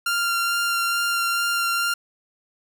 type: tone with vibrato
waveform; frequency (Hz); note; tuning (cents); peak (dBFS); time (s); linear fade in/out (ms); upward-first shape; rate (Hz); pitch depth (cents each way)
sawtooth; 1388; F6; -11; -17; 0.06-1.94; 5; sine; 2.3; 10
effects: none